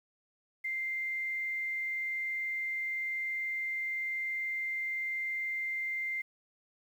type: tone with quantisation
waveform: sine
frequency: 2093 Hz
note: C7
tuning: in tune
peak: -32 dBFS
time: 0.64-6.22 s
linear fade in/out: 10 ms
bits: 10
effects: none